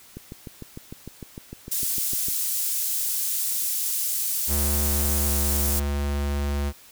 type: click train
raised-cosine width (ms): 3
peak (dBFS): -23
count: 15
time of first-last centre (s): 0.17-2.285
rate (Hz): 6.62
type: high-pass noise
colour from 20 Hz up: pink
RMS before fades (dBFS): -26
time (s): 1.71-5.8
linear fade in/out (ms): 10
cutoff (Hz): 9100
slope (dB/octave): 12
type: tone with pitch glide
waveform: square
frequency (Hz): 72.2 to 71.33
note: D2 to D2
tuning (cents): -29 to -50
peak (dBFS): -24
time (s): 4.47-6.73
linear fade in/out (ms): 50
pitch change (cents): -21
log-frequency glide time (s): 5.24-5.31
effects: white hiss -50 dBFS RMS until 6.91 s